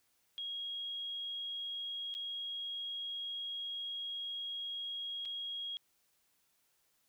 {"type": "tone with dropouts", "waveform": "sine", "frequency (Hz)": 3286, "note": "G#7", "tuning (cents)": -19, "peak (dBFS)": -38, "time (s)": [0.38, 5.77], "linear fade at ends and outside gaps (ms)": 0, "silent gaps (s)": [[2.141, 2.15], [5.252, 5.256]], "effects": ["white hiss -75 dBFS RMS until 7.08 s"]}